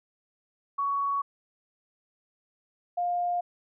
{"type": "tone pair in turn", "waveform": "sine", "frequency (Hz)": [1120, 705.6], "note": ["C#6", "F5"], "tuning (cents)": [18, 18], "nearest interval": "minor sixth", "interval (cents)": 800, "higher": "first", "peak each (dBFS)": -25, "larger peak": "neither", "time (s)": [[0.78, 1.22], [2.97, 3.41]], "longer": "neither", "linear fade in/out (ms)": 10, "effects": []}